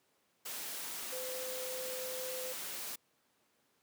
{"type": "tone in noise", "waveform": "sine", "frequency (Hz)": 512, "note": "C5", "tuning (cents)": -38, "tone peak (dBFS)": -41, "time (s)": [1.12, 2.53], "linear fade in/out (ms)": 10, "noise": "white", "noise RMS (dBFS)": -42, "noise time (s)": [0.45, 2.96], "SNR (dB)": -2, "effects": ["pink hiss -74 dBFS RMS until 3.82 s", "high-pass 200 Hz 12 dB/octave"]}